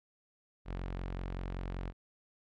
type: tone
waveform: sawtooth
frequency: 45.21 Hz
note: F#1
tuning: 39 cents flat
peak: -33 dBFS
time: 0.65-1.93 s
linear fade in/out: 50 ms
effects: low-pass 3000 Hz 12 dB/octave